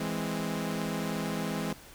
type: chord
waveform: sawtooth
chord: E augmented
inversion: none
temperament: equal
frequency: 164.81 / 207.7 / 261.6 Hz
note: E3 / G#3 / B#3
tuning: 0 / 0 / 0 cents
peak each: -31 / -30 / -33 dBFS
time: 0-1.73 s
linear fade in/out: 5 ms
effects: pink hiss -51 dBFS RMS until 1.94 s